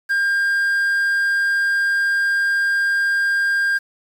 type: tone with quantisation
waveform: triangle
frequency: 1602 Hz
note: G6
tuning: 37 cents sharp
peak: -14 dBFS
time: 0.09-3.79 s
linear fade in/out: 20 ms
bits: 7
effects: none